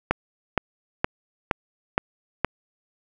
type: click train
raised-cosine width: 0.5 ms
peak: -4 dBFS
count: 6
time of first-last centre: 0.11-2.446 s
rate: 2.14 Hz
effects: none